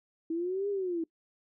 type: linear two-way sweep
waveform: sine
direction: up then down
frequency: 320.8 to 410 to 320.8 Hz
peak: -29 dBFS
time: 0.3-1.04 s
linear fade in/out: 5 ms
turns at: 0.69 s
effects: noise-tail reverb RT60 0.1 s tail -22 dB re dry